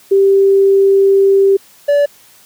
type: tone pair in turn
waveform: sine / triangle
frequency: 392 / 576.1 Hz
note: G4 / D5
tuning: 0 / -33 cents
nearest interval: perfect fifth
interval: 667 cents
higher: second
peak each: -6 dBFS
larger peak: neither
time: 0.11-1.57 / 1.88-2.06 s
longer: first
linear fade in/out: 10 ms
effects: white hiss -45 dBFS RMS until 2.45 s + high-pass 60 Hz 12 dB/octave